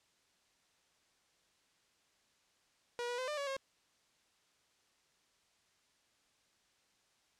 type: tone with pitch steps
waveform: sawtooth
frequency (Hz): 481 / 486.3 / 513 / 598 / 564 / 540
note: B4 / B4 / C5 / D5 / C#5 / C#5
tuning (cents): -46 / -27 / -34 / +31 / +30 / -45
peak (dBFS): -33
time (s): 2.99-3.566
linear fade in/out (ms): 0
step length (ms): 96
effects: white hiss -73 dBFS RMS until 7.39 s + low-pass 7000 Hz 12 dB/octave